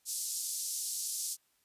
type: band-pass noise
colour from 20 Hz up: white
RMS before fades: -37 dBFS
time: 0.05-1.37 s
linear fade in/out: 50 ms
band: 5000 to 11000 Hz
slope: 24 dB/octave
effects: white hiss -73 dBFS RMS until 1.64 s + resampled to 32000 Hz